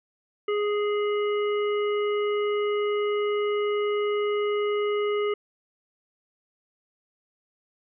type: harmonic tone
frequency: 415.3 Hz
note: G#4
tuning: in tune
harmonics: 1 / 3 / 5 / 7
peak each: -23 / -33 / -37 / -40 dBFS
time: 0.48-5.34 s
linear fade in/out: 5 ms
effects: none